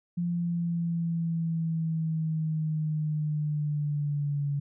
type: linear sweep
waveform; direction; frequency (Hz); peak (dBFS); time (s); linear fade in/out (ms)
sine; down; 173.9 to 142.1; -26; 0.17-4.6; 10
effects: none